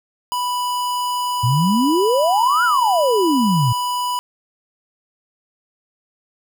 square tone, 987 Hz, B5, 1 cent flat, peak -20 dBFS, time 0.32-4.19 s, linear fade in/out 0 ms
sine exponential two-way sweep, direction up then down, 111.9 to 1468 to 111.9 Hz, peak -14 dBFS, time 1.43-3.73 s, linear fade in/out 10 ms, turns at 2.64 s
effects none

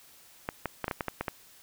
clicks, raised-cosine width 0.5 ms, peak -15 dBFS, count 9, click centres 0.489 / 0.657 / 0.843 / 0.881 / 0.912 / 1.008 / 1.083 / 1.21 / 1.282 s, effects white hiss -56 dBFS RMS until 1.62 s

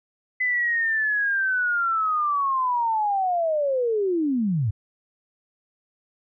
sine linear sweep, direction down, 2021 to 94.4 Hz, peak -20 dBFS, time 0.4-4.71 s, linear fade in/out 10 ms, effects none

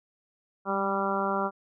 harmonic tone with a mistuned harmonic, 196 Hz, G3, in tune, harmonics 1 / 2 / 3 / 4 / 5 / 6 / 7, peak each -33 / -33 / -33 / -33 / -33 / -33 / -33 dBFS, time 0.65-1.51 s, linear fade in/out 50 ms, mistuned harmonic 1, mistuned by +20 cents, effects none

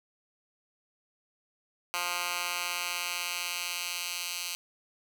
10% pulse tone with high-pass filter sweep, 176 Hz, F3, 14 cents sharp, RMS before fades -34 dBFS, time 1.94-4.55 s, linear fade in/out 0 ms, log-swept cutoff 1400 to 3400 Hz, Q 0.97, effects none

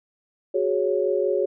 sine chord, F# suspended second, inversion none, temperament equal, 370 / 415.3 / 554.4 Hz, F#4 / G#4 / C#5, 0 / 0 / 0 cents, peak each -24 dBFS, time 0.54-1.46 s, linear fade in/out 10 ms, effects none

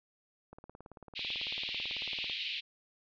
click train, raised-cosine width 1 ms, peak -35 dBFS, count 33, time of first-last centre 0.53-2.298 s, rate 18.1 Hz
pink band-pass noise, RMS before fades -38 dBFS, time 1.15-2.61 s, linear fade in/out 20 ms, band 2400 to 4100 Hz, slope 48 dB/octave
effects none

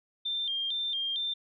sine tone with vibrato, 3385 Hz, G#7, 32 cents sharp, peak -29 dBFS, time 0.25-1.34 s, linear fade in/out 10 ms, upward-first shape square, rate 2.2 Hz, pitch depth 96 cents each way, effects none

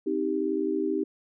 sine chord, C minor, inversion none, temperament just, 261.6 / 314 / 392.4 Hz, C4 / Eb4 / G4, 0 / +16 / +2 cents, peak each -32 / -28 / -28 dBFS, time 0.06-1.04 s, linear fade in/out 10 ms, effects none

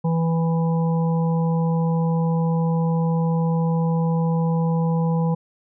harmonic tone, 164.9 Hz, E3, 1 cent sharp, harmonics 1 / 3 / 5 / 6, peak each -18 / -28 / -32 / -34 dBFS, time 0.04-5.35 s, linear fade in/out 10 ms, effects none

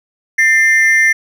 triangle ring-modulated tone, 1945 Hz, B6, 27 cents flat, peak -3 dBFS, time 0.38-1.13 s, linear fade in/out 10 ms, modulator 147 Hz, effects none

